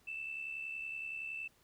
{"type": "tone with amplitude modulation", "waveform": "sine", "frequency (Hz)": 2650, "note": "E7", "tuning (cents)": 9, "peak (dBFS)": -36, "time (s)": [0.07, 1.48], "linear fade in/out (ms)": 10, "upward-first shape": "sine", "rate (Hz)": 70.7, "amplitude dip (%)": 60, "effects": ["tanh soft clip ceiling -32 dBFS", "pink hiss -69 dBFS RMS until 1.63 s"]}